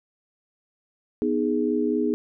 sine chord, G# minor, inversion first, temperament equal, 246.9 / 311.1 / 415.3 Hz, B3 / D#4 / G#4, 0 / 0 / 0 cents, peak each -25 dBFS, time 1.22-2.14 s, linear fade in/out 0 ms, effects none

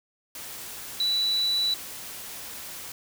sine tone in noise, 3951 Hz, B7, in tune, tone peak -22 dBFS, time 1-1.74 s, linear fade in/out 2 ms, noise white, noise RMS -39 dBFS, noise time 0.35-2.92 s, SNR +14 dB, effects none

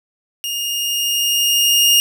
sawtooth tone with level ramp, 2838 Hz, F7, 27 cents sharp, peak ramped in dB -18 to -6 dBFS, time 0.44-2 s, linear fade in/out 0 ms, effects none

